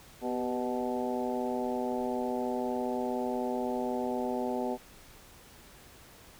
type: harmonic tone with a mistuned harmonic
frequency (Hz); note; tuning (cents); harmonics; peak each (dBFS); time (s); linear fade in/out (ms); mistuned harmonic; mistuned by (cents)
124; B2; +7; 2 / 3 / 4 / 5 / 6 / 7; -34 / -36 / -37 / -38 / -39 / -39; 0.21-4.78; 50; 3; +57
effects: pink hiss -54 dBFS RMS until 6.39 s